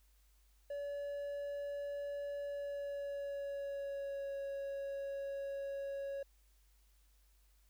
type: tone with pitch glide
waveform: triangle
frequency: 571 to 554.1 Hz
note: D5 to C#5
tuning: -49 to -1 cents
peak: -37 dBFS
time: 0.7-6.23 s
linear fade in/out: 5 ms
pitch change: -52 cents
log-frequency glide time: 2.42-4.37 s
effects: added 50 Hz sine -66 dBFS peak until 7.69 s + white hiss -75 dBFS RMS until 7.69 s